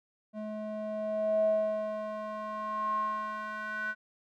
square tone with band-pass filter sweep, 213.9 Hz, A3, 49 cents flat, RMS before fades -33 dBFS, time 0.33-3.95 s, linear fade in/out 50 ms, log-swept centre 440 to 1500 Hz, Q 9.1, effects none

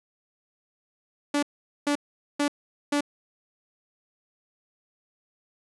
sawtooth tone bursts, 289.5 Hz, D4, 25 cents flat, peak -18 dBFS, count 4, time 1.34-3.008 s, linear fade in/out 5 ms, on 87 ms, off 440 ms, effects resampled to 24000 Hz

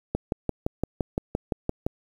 click train, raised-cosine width 2 ms, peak -11 dBFS, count 11, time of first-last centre 0.15-1.865 s, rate 5.83 Hz, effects 8-bit

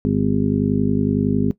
harmonic tone, 50.9 Hz, G#1, 34 cents flat, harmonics 1 / 2 / 3 / 4 / 5 / 7 / 8, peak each -32 / -25 / -24 / -21 / -20 / -29 / -27 dBFS, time 0.05-1.51 s, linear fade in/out 0 ms, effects noise-tail reverb RT60 0.1 s tail -17 dB re dry

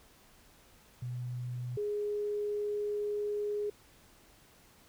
sine tone pair in turn, 123.4 / 415.1 Hz, B2 / G#4, -1 / -1 cents, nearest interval octave + major sixth, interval 2100 cents, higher second, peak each -35 / -31 dBFS, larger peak second, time 1.02-1.77 / 1.77-3.7 s, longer second, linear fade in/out 5 ms, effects pink hiss -61 dBFS RMS until 4.88 s

